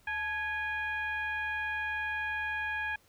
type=tone with frequency modulation; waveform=sine; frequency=1661.2 Hz; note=G#6; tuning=in tune; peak=-31 dBFS; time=0.07-2.96 s; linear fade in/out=5 ms; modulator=794 Hz; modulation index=0.91; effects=pink hiss -65 dBFS RMS until 3.08 s